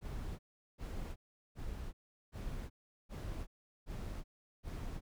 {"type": "noise bursts", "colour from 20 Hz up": "brown", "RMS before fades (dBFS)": -42, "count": 7, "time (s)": [0.01, 5.01], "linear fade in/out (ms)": 50, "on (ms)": 380, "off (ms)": 390, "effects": []}